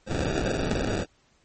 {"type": "noise with sample-and-hold", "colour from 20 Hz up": "violet", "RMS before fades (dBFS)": -27, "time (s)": [0.06, 1.06], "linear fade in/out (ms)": 50, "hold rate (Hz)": 1050, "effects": ["pink hiss -64 dBFS RMS until 1.44 s", "MP3 32 kbps"]}